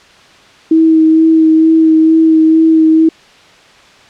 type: tone with vibrato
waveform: sine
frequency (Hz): 320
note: D#4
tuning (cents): +49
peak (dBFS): -4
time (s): 0.71-3.09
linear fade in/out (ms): 5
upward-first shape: sine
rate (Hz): 2.2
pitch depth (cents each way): 16
effects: white hiss -41 dBFS RMS until 4.09 s + low-pass 4000 Hz 12 dB/octave